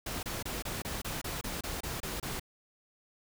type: noise bursts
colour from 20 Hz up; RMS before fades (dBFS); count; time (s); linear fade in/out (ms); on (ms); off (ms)
pink; -37; 12; 0.06-2.397; 5; 170; 27
effects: none